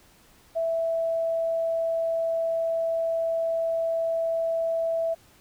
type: tone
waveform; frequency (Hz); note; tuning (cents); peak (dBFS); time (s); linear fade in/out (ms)
sine; 659.3; E5; 0; -23; 0.55-5.15; 20
effects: pink hiss -57 dBFS RMS until 5.4 s